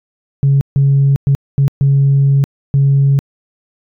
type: tone bursts at uneven times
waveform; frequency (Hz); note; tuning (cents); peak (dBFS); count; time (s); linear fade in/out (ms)
sine; 138.59; C#3; 0; -6; 6; 0.43-0.61 / 0.76-1.16 / 1.27-1.35 / 1.58-1.68 / 1.81-2.44 / 2.74-3.19; 0
effects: tanh soft clip ceiling -4 dBFS